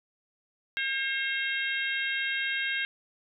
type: harmonic tone with a mistuned harmonic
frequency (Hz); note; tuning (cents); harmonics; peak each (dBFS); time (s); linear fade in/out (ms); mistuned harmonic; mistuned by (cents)
536; C5; +42; 3 / 4 / 5 / 6 / 7; -31 / -33 / -35 / -37 / -38; 0.77-2.85; 0; 5; +23
effects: none